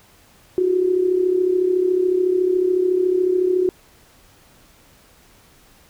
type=tone with amplitude modulation; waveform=sine; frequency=366.4 Hz; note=F#4; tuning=17 cents flat; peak=-12 dBFS; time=0.58-3.69 s; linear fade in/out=0 ms; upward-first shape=sine; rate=33.9 Hz; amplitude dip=65%; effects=pink hiss -52 dBFS RMS until 5.89 s